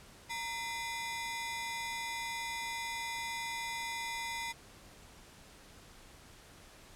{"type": "ring-modulated tone", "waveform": "sawtooth", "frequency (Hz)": 1480, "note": "F#6", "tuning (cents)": 0, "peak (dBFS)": -30, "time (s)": [0.29, 4.53], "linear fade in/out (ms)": 20, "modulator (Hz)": 551, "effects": ["pink hiss -56 dBFS RMS until 6.95 s", "low-pass 11000 Hz 12 dB/octave"]}